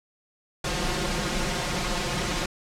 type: noise with comb filter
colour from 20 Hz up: pink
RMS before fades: -27 dBFS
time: 0.64-2.46 s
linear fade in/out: 5 ms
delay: 5.6 ms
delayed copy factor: +1
effects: low-pass 7000 Hz 12 dB/octave